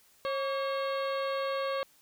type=harmonic tone with a mistuned harmonic; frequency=542 Hz; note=C#5; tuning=39 cents flat; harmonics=1 / 2 / 3 / 4 / 5 / 6 / 7 / 8; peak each=-31 / -35 / -43 / -45 / -47 / -47 / -48 / -47 dBFS; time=0.25-1.83 s; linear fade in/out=0 ms; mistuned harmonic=2; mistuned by=+80 cents; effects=white hiss -63 dBFS RMS until 2.01 s